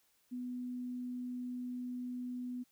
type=tone; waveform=sine; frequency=248.2 Hz; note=B3; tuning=9 cents sharp; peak=-38 dBFS; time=0.31-2.64 s; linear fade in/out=20 ms; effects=white hiss -73 dBFS RMS until 2.71 s